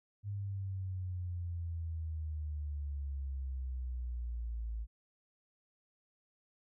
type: exponential sweep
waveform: sine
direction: down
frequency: 102.3 to 54.7 Hz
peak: -36 dBFS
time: 0.23-4.87 s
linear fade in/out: 50 ms
effects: none